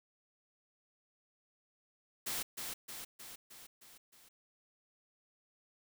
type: noise with echo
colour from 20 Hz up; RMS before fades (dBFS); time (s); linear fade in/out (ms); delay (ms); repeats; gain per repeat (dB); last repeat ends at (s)
white; -38; 2.26-2.43; 10; 310; 6; -4; 4.29
effects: none